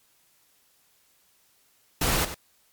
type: noise with echo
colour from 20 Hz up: pink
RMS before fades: -24 dBFS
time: 2.01-2.25 s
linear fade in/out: 5 ms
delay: 95 ms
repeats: 1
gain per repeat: -11 dB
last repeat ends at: 2.345 s
effects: white hiss -64 dBFS RMS until 2.72 s + MP3 96 kbps